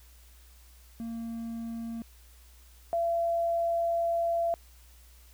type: tone pair in turn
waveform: triangle / sine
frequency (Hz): 229.5 / 677.3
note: A#3 / E5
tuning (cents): -27 / +47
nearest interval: octave + perfect fifth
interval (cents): 1874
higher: second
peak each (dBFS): -32 / -25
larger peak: second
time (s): 1-2.02 / 2.93-4.54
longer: second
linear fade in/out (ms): 0
effects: added 60 Hz sine -53 dBFS peak until 5.33 s + white hiss -60 dBFS RMS until 5.33 s